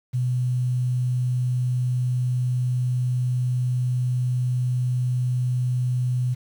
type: tone with quantisation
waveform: sine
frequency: 125 Hz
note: B2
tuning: 21 cents sharp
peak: -20 dBFS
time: 0.13-6.35 s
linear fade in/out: 20 ms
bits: 8
effects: none